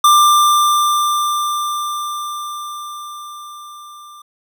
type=tone with level ramp; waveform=square; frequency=1188 Hz; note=D6; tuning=20 cents sharp; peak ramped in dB=-7 to -37 dBFS; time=0.04-4.22 s; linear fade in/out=5 ms; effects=none